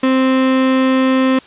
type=tone; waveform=35% pulse; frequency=261.6 Hz; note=C4; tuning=in tune; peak=-9 dBFS; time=0.03-1.39 s; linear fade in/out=5 ms; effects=white hiss -42 dBFS RMS until 1.46 s + resampled to 8000 Hz